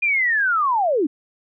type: linear sweep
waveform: sine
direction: down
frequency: 2452 to 260 Hz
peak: -16 dBFS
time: 0.02-1.07 s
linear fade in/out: 10 ms
effects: none